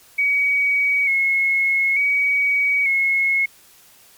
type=tone with vibrato; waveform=sine; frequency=2217 Hz; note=C#7; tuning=in tune; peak=-15 dBFS; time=0.18-3.46 s; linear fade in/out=10 ms; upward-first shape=square; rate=0.56 Hz; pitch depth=34 cents each way; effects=white hiss -50 dBFS RMS until 4.17 s + MP3 96 kbps

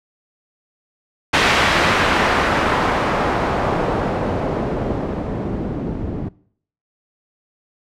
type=noise with low-pass filter sweep; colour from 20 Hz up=white; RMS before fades=-19 dBFS; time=1.33-6.29 s; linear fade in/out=10 ms; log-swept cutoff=2500 to 240 Hz; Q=0.83; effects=noise-tail reverb RT60 0.6 s tail -22 dB re dry

